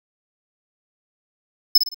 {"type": "tone with echo", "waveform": "square", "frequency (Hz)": 5220, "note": "E8", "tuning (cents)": -18, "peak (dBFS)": -9, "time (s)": [1.75, 1.78], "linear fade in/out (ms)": 5, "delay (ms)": 55, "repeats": 3, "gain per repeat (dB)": -8, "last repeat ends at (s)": 1.945, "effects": []}